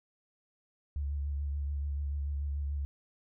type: tone with vibrato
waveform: sine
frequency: 71.4 Hz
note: D2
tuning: 48 cents flat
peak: -31 dBFS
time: 0.96-2.85 s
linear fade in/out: 0 ms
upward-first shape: triangle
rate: 6.9 Hz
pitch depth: 40 cents each way
effects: none